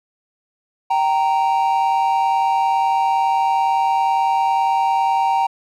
triangle tone pair together, 778.2 / 928 Hz, G5 / A#5, -13 / -8 cents, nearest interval minor third, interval 305 cents, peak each -15 dBFS, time 0.9-5.47 s, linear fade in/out 10 ms, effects tanh soft clip ceiling -6 dBFS

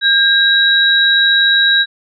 sine tone pair together, 1610 / 3867 Hz, G6 / B7, +46 / -37 cents, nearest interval octave + minor third, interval 1517 cents, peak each -11 dBFS, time 0.01-1.86 s, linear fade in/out 50 ms, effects none

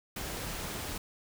pink noise, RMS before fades -38 dBFS, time 0.16-0.98 s, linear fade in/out 5 ms, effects none

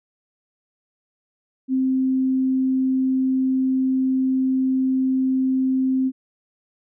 sine tone, 261.6 Hz, C4, in tune, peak -17 dBFS, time 1.68-6.12 s, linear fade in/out 50 ms, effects none

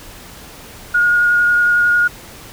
sine tone with vibrato, 1435 Hz, F6, 47 cents sharp, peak -10 dBFS, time 0.94-2.08 s, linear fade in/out 10 ms, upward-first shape sine, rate 11 Hz, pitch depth 11 cents each way, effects pink hiss -37 dBFS RMS until 2.52 s

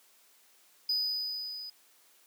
triangle tone with level ramp, 4978 Hz, D#8, in tune, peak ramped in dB -25 to -39 dBFS, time 0.89-1.7 s, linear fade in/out 5 ms, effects white hiss -63 dBFS RMS until 2.26 s + high-pass 300 Hz 12 dB/octave

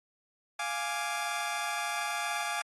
20% pulse chord, D diminished, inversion first, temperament equal, 698.5 / 830.6 / 1174.7 Hz, F5 / Ab5 / D6, 0 / 0 / 0 cents, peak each -32 / -30 / -32 dBFS, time 0.59-2.62 s, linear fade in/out 5 ms, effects AAC 32 kbps

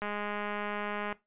click train, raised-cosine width 0.5 ms, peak -21 dBFS, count 230, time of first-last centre 0.02-1.126 s, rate 207 Hz, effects noise-tail reverb RT60 0.2 s tail -18 dB re dry + resampled to 8000 Hz

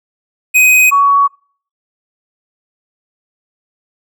square / sine tone pair in turn, 2509 / 1123.5 Hz, D#7 / C#6, +14 / +23 cents, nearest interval octave + major second, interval 1391 cents, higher first, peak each -6 dBFS, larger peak neither, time 0.54-0.91 / 0.91-1.28 s, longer neither, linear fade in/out 20 ms, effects noise-tail reverb RT60 0.5 s tail -25 dB re dry

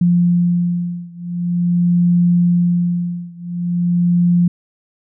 sine beating tone pair, 174.5 / 174.95 Hz, F3 / F3, -1 / +3 cents, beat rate 0.45 Hz, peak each -15 / -16 dBFS, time 0.01-4.48 s, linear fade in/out 5 ms, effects none

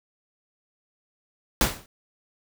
pink noise with exponential decay, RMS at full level -17 dBFS, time 1.61-1.86 s, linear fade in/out 1 ms, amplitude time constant 54 ms, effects none

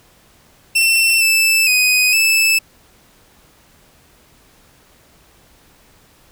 sawtooth tone with pitch steps, 2693 / 2639 / 2500 / 2627 Hz, E7 / E7 / D#7 / E7, +36 / +1 / +8 / -7 cents, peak -8 dBFS, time 0.75-2.59 s, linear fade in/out 10 ms, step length 460 ms, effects pink hiss -51 dBFS RMS until 6.31 s

